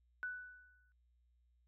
sine tone with exponential decay, 1488 Hz, F#6, 9 cents sharp, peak -37 dBFS, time 0.23-0.92 s, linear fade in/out 0 ms, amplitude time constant 150 ms, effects added 60 Hz sine -70 dBFS peak until 1.67 s

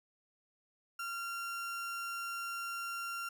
35% pulse tone, 1380 Hz, F6, 21 cents flat, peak -36 dBFS, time 0.99-3.29 s, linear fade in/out 5 ms, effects none

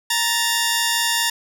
10% pulse tone pair together, 932.3 / 1760 Hz, A#5 / A6, 0 / 0 cents, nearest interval major seventh, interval 1100 cents, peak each -12 dBFS, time 0.1-1.3 s, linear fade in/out 5 ms, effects none

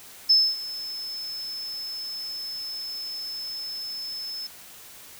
sine tone with ADSR envelope, 5240 Hz, E8, 11 cents flat, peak -13 dBFS, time 0.29-4.47 s, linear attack 14 ms, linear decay 250 ms, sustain -18 dB, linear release 5 ms, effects white hiss -46 dBFS RMS until 5.19 s

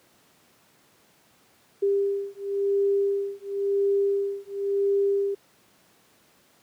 sine beating tone pair, 397.9 / 398.85 Hz, G4 / G4, +26 / +30 cents, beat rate 0.95 Hz, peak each -25 dBFS, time 1.82-5.35 s, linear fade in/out 10 ms, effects pink hiss -60 dBFS RMS until 6.62 s + high-pass 150 Hz 12 dB/octave

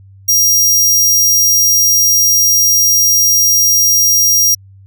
sawtooth tone, 5700 Hz, F8, 34 cents sharp, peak -5 dBFS, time 0.28-4.55 s, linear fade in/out 10 ms, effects added 97 Hz sine -37 dBFS peak until 4.86 s

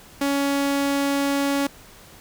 sawtooth tone, 280 Hz, C#4, 18 cents sharp, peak -16 dBFS, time 0.21-1.67 s, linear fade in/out 5 ms, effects pink hiss -47 dBFS RMS until 2.2 s

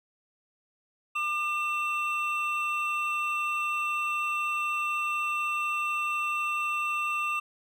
triangle tone pair together, 1200.7 / 2694 Hz, D6 / E7, +38 / +37 cents, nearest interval octave + major second, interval 1399 cents, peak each -28 dBFS, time 1.15-7.4 s, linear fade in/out 10 ms, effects none

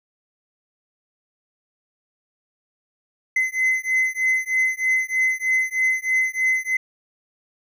triangle beating tone pair, 2044 / 2047.2 Hz, C7 / C7, -41 / -38 cents, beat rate 3.2 Hz, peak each -20 dBFS, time 3.36-6.77 s, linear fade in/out 5 ms, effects none

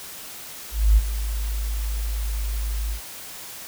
sine tone with ADSR envelope, 52.9 Hz, G#1, 33 cents sharp, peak -10 dBFS, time 0.71-3.01 s, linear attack 260 ms, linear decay 35 ms, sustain -13 dB, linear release 93 ms, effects white hiss -38 dBFS RMS until 3.67 s

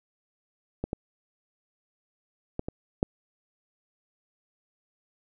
clicks, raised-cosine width 2 ms, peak -16 / -16 / -16 / -19 / -9 dBFS, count 5, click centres 0.84 / 0.931 / 2.594 / 2.685 / 3.029 s, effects none

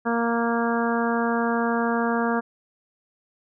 harmonic tone, 233.1 Hz, A#3, in tune, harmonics 1 / 2 / 3 / 4 / 5 / 6 / 7, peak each -24 / -27 / -29 / -30 / -31 / -32 / -32 dBFS, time 0.05-2.41 s, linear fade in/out 20 ms, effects none

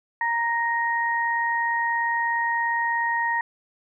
sine tone pair together, 932.3 / 1869.3 Hz, A#5 / A#6, 0 / +4 cents, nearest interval octave, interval 1204 cents, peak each -24 dBFS, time 0.21-3.41 s, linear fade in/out 2 ms, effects none

